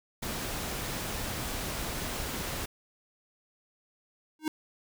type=noise; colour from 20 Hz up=pink; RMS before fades=-35 dBFS; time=0.22-2.66 s; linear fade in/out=10 ms
type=tone with exponential growth; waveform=square; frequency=311.1 Hz; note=D#4; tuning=in tune; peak=-25 dBFS; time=4.39-4.48 s; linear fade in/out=2 ms; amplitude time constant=18 ms
effects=none